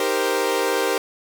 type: chord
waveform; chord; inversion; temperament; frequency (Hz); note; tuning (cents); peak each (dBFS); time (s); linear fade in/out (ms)
sawtooth; C minor seventh; first; equal; 311.1 / 392 / 466.2 / 523.3; Eb4 / G4 / Bb4 / C5; 0 / 0 / 0 / 0; -26 / -20 / -20 / -21; 0-0.98; 2
effects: none